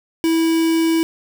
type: tone with quantisation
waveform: triangle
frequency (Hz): 327.1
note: E4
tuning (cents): -13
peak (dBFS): -12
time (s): 0.24-1.03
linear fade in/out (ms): 0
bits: 4
effects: none